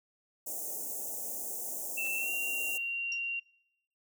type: band-stop noise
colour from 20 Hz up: white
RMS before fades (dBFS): -38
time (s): 0.46-2.78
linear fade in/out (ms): 10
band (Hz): 790 to 6300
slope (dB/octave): 48
type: tone with pitch glide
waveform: sine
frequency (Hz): 2667 to 2761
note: E7 to F7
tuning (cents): +20 to -20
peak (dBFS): -32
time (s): 1.97-3.4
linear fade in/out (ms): 10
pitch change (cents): +60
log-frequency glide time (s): 2.15-2.31
type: clicks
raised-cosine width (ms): 0.2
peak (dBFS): -37 / -33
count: 2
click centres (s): 2.052 / 2.066
type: tone with exponential decay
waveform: sine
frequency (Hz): 5600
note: F8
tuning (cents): +4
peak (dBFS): -34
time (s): 3.12-3.21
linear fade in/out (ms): 2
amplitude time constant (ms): 18
effects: noise-tail reverb RT60 0.9 s tail -24 dB re dry + high-pass 300 Hz 12 dB/octave